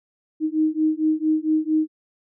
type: beating tone pair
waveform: sine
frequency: 310 / 314.4 Hz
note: D#4 / D#4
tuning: -6 / +18 cents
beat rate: 4.4 Hz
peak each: -21 dBFS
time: 0.4-1.88 s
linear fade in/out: 50 ms
effects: none